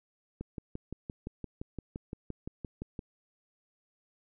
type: click train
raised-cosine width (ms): 3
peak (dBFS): -25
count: 16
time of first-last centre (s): 0.41-2.992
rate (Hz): 5.81
effects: none